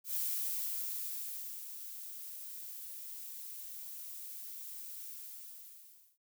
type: noise with ADSR envelope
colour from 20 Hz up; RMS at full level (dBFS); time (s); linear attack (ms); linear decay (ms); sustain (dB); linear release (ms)
violet; -35; 0.04-6.18; 110; 1500; -11; 1100
effects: none